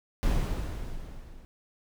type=noise with level ramp; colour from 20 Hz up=brown; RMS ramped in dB=-22 to -49 dBFS; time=0.23-1.45 s; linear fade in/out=0 ms; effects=none